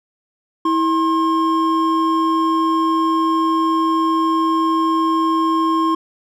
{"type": "tone pair together", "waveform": "triangle", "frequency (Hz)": [324.9, 1068], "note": ["E4", "C6"], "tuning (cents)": [-25, 35], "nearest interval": "octave + major sixth", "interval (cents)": 2060, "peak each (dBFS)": -15, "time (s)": [0.65, 5.95], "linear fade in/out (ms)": 5, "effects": []}